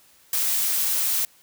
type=noise; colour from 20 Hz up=blue; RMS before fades=-23 dBFS; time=0.33-1.25 s; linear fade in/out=2 ms; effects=white hiss -56 dBFS RMS until 1.42 s